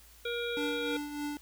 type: harmonic tone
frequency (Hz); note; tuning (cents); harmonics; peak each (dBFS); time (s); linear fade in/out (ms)
474.6; A#4; +31; 1 / 3 / 5 / 7 / 8; -34 / -39 / -41 / -42 / -43; 0.25-0.97; 5
type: tone with tremolo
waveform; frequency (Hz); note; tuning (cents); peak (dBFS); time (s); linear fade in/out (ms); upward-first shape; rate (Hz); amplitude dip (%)
square; 292.8; D4; -5; -33; 0.57-1.37; 0; triangle; 3.3; 60
effects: added 56 Hz sine -58 dBFS peak until 1.41 s + white hiss -58 dBFS RMS until 1.41 s